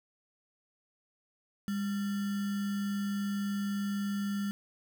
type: tone with sample-and-hold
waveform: sine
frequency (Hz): 201.5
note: G3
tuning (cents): +48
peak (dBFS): -30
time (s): 1.68-4.51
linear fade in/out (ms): 0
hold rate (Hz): 1575
effects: none